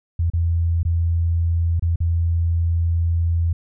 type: tone with dropouts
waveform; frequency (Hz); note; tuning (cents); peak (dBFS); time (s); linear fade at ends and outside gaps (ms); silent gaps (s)
sine; 84.1; E2; +35; -16; 0.19-3.53; 5; 0.301-0.335 / 0.831-0.851 / 1.796-1.823 / 1.959-2.003
effects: none